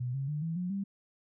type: tone with pitch steps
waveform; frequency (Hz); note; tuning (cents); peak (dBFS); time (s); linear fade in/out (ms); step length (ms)
sine; 124.2 / 136.23 / 149.42 / 163.88 / 179.75 / 197.16; B2 / C#3 / D3 / E3 / F#3 / G3; +10 / -30 / +30 / -10 / -50 / +10; -31; 0-0.84; 10; 140
effects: none